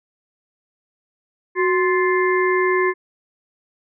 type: harmonic tone with a mistuned harmonic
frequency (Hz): 349.2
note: F4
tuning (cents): 0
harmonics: 1 / 3 / 5 / 6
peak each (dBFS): -17 / -22 / -24 / -25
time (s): 1.55-2.94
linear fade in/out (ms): 50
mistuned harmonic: 1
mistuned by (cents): +98
effects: none